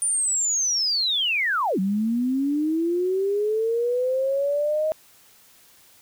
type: linear two-way sweep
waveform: sine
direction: down then up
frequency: 9397 to 185 to 631 Hz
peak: -20 dBFS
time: 0.02-4.92 s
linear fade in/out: 0 ms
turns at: 1.79 s
effects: white hiss -54 dBFS RMS until 6.01 s